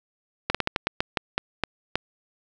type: slowing click train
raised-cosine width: 0.3 ms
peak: -6 dBFS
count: 11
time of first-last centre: 0.5-1.956 s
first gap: 46 ms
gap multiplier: 1.24
effects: none